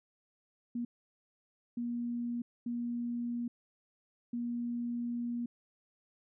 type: tone bursts at uneven times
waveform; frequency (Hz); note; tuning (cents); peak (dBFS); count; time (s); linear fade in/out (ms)
sine; 238.6; A#3; +41; -33; 4; 0.75-0.85 / 1.77-2.42 / 2.66-3.48 / 4.33-5.46; 5
effects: none

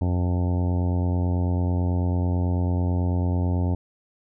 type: harmonic tone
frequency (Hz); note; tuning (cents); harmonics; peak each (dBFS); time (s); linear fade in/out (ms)
89.1; F2; +35; 1 / 2 / 3 / 4 / 5 / 6 / 7 / 8 / 9 / 10; -21 / -29 / -30 / -37 / -40 / -41 / -40 / -43 / -43 / -42; 0.01-3.75; 5
effects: none

